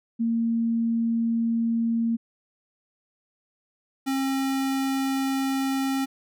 sine / square tone pair in turn, 230 / 269.1 Hz, A#3 / C4, -23 / +49 cents, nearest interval minor third, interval 272 cents, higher second, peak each -21 / -24 dBFS, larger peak first, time 0.19-2.17 / 4.06-6.06 s, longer second, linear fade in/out 20 ms, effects none

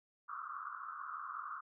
pink band-pass noise, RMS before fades -45 dBFS, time 0.28-1.61 s, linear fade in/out 10 ms, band 1100 to 1400 Hz, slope 96 dB/octave, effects none

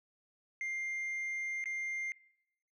sine tone with dropouts, 2100 Hz, C7, 6 cents sharp, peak -32 dBFS, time 0.61-2.12 s, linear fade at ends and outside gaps 1 ms, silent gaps 1.641-1.657 s, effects noise-tail reverb RT60 0.8 s tail -23 dB re dry + tanh soft clip ceiling -34 dBFS

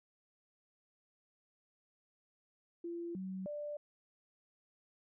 sine tone with pitch steps, 341.5 / 188.6 / 590 Hz, F4 / F#3 / D5, -39 / +33 / +8 cents, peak -39 dBFS, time 2.84-3.77 s, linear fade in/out 5 ms, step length 310 ms, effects none

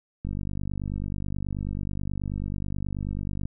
click train, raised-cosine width 5 ms, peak -19 dBFS, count 159, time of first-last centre 0.25-3.455 s, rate 49.3 Hz, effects none

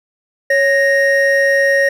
triangle tone pair together, 553.1 / 1864.7 Hz, C#5 / A#6, -4 / 0 cents, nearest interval octave + major sixth, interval 2104 cents, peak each -11 dBFS, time 0.5-1.89 s, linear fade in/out 5 ms, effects none

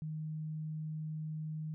sine tone, 155.56 Hz, D#3, in tune, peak -37 dBFS, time 0.02-1.74 s, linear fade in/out 0 ms, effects none

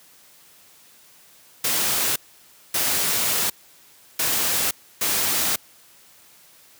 white noise bursts at uneven times, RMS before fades -22 dBFS, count 4, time 1.64-2.16 / 2.74-3.5 / 4.19-4.71 / 5.01-5.56 s, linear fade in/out 5 ms, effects white hiss -52 dBFS RMS until 6.79 s + high-pass 80 Hz 12 dB/octave

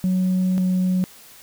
sine tone pair in turn, 185 / 184.2 Hz, F#3 / F#3, 0 / -7 cents, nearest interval unison, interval 7 cents, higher first, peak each -15 / -15 dBFS, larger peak neither, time 0.04-0.58 / 0.58-1.04 s, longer first, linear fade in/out 0 ms, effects tanh soft clip ceiling -15 dBFS + white hiss -46 dBFS RMS until 1.42 s

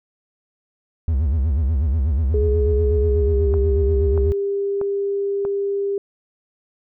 triangle tone with vibrato, 73 Hz, D2, 10 cents flat, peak -14 dBFS, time 1.08-4.32 s, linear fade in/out 0 ms, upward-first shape sine, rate 8.2 Hz, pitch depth 230 cents each way
sine tone with pitch glide, 419.3 to 399.2 Hz, G#4 to G4, +17 to +32 cents, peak -19 dBFS, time 2.34-5.98 s, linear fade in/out 2 ms, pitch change -85 cents, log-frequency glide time 3.02-3.52 s
click train, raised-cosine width 1 ms, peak -17 dBFS, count 4, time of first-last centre 3.54-5.451 s, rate 1.57 Hz
effects none

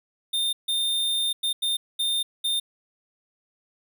square tone bursts at uneven times, 3627 Hz, A#7, 48 cents flat, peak -23 dBFS, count 6, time 0.33-0.53 / 0.68-1.33 / 1.43-1.53 / 1.62-1.77 / 1.99-2.23 / 2.44-2.6 s, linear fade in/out 10 ms, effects none

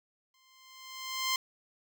10% pulse tone with exponential growth, 1046.5 Hz, C6, in tune, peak -18 dBFS, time 0.34-1.36 s, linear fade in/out 2 ms, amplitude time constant 220 ms, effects none

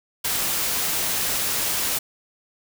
white noise, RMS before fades -24 dBFS, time 0.24-1.99 s, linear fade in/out 10 ms, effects none

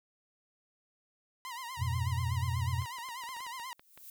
sawtooth tone with vibrato, 987.8 Hz, B5, in tune, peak -36 dBFS, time 1.45-3.73 s, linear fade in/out 0 ms, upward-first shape sine, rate 8.2 Hz, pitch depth 120 cents each way
sine chord, F diminished, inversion none, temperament equal, 87.31 / 103.83 / 123.47 Hz, F2 / Ab2 / Cb3, 0 / 0 / 0 cents, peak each -33 / -38 / -33 dBFS, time 1.77-2.86 s, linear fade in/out 50 ms
clicks, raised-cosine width 0.3 ms, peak -35 dBFS, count 12, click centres 2.821 / 2.859 / 2.985 / 3.088 / 3.237 / 3.29 / 3.366 / 3.405 / 3.466 / 3.598 / 3.795 / 3.976 s
violet noise with exponential growth, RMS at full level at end -47 dBFS, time 3.59-4.1 s, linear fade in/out 2 ms, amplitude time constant 110 ms
effects none

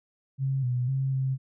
sine tone with pitch steps, 134.8 / 124.1 / 134.2 / 132.6 Hz, C#3 / B2 / C3 / C3, -48 / +9 / +44 / +23 cents, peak -24 dBFS, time 0.38-1.38 s, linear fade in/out 50 ms, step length 250 ms, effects none

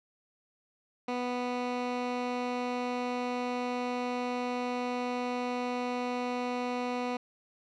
15% pulse tone with low-pass filter, 246.9 Hz, B3, in tune, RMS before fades -33 dBFS, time 1.08-7.17 s, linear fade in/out 5 ms, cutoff 3700 Hz, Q 0.74, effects none

